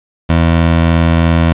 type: tone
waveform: 20% pulse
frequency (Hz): 83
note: E2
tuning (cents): +12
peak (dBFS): -3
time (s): 0.29-1.53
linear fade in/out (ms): 10
effects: resampled to 8000 Hz + 7-bit